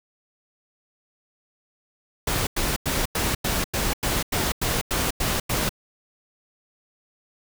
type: noise bursts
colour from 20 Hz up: pink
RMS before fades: -24 dBFS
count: 12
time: 2.27-5.693 s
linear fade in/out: 5 ms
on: 200 ms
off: 93 ms
effects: none